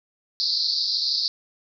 pink band-pass noise, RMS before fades -24 dBFS, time 0.4-1.28 s, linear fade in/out 0 ms, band 4100 to 5000 Hz, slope 96 dB/octave, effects none

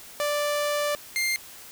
sawtooth tone pair in turn, 587.3 / 2106 Hz, D5 / C7, 0 / +11 cents, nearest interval octave + minor seventh, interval 2211 cents, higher second, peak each -20 dBFS, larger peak neither, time 0.2-0.95 / 1.16-1.36 s, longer first, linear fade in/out 0 ms, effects white hiss -45 dBFS RMS until 1.71 s

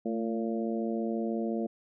harmonic tone with a mistuned harmonic, 114.3 Hz, A#2, 34 cents flat, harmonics 2 / 3 / 4 / 5 / 6, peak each -31 / -35 / -37 / -39 / -41 dBFS, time 0.05-1.67 s, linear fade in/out 10 ms, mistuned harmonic 2, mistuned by -36 cents, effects none

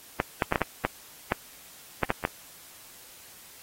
clicks, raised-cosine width 0.5 ms, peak -8 dBFS, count 10, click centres 0.201 / 0.422 / 0.524 / 0.558 / 0.617 / 0.85 / 1.321 / 2.033 / 2.104 / 2.251 s, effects white hiss -50 dBFS RMS until 3.62 s + AAC 48 kbps

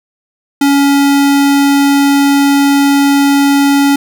square tone, 280.7 Hz, C#4, 22 cents sharp, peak -7 dBFS, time 0.61-3.96 s, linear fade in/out 5 ms, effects none

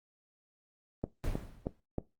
click train, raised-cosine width 2 ms, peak -19 dBFS, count 4, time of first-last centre 1.04-1.983 s, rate 3.18 Hz
brown noise with exponential decay, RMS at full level -31 dBFS, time 1.24-1.8 s, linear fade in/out 0 ms, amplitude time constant 120 ms
effects noise-tail reverb RT60 0.2 s tail -18 dB re dry + Opus 24 kbps

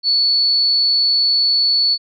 sine tone, 4435 Hz, C#8, in tune, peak -12 dBFS, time 0.03-1.98 s, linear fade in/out 50 ms, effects none

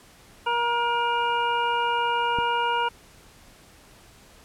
harmonic tone, 474 Hz, A#4, 29 cents sharp, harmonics 1 / 2 / 3 / 5 / 6, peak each -31 / -23 / -29 / -37 / -32 dBFS, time 0.46-2.89 s, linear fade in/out 10 ms
click, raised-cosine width 3 ms, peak -19 dBFS, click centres 2.387 s
effects pink hiss -52 dBFS RMS until 4.44 s + low-pass 12000 Hz 12 dB/octave

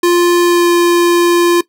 square tone with pitch glide, 349.2 to 346.6 Hz, F4 to F4, 0 to -13 cents, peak -8 dBFS, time 0.03-1.61 s, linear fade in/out 5 ms, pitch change -13 cents, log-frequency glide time 0.42-0.71 s, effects noise-tail reverb RT60 0.1 s tail -18 dB re dry

